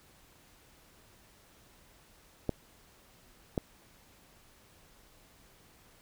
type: clicks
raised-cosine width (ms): 2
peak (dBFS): -16 / -16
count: 2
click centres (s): 2.493 / 3.578
effects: pink hiss -61 dBFS RMS until 6.01 s